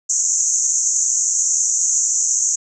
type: band-pass noise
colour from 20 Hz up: pink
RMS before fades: -18 dBFS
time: 0.09-2.56 s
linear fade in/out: 10 ms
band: 6200 to 7300 Hz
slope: 96 dB/octave
effects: none